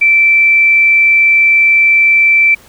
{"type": "tone", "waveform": "sine", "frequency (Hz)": 2333, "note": "D7", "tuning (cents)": -12, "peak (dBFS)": -5, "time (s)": [0.01, 2.55], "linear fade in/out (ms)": 10, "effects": ["pink hiss -42 dBFS RMS until 2.68 s"]}